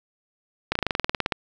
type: slowing click train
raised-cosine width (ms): 0.3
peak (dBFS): -6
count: 14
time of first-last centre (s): 0.72-1.322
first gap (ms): 34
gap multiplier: 1.05
effects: none